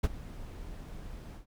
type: noise with ADSR envelope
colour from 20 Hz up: brown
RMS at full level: -24 dBFS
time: 0.03-1.46 s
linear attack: 12 ms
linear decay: 33 ms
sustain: -19 dB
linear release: 120 ms
effects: none